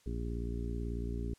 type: harmonic tone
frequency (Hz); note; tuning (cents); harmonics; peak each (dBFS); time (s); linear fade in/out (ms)
58.2; A#1; -2; 1 / 2 / 3 / 4 / 5 / 6 / 7; -36 / -42 / -46 / -44 / -47 / -49 / -46; 0.06-1.34; 5
effects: white hiss -67 dBFS RMS until 1.38 s + low-pass 9000 Hz 12 dB/octave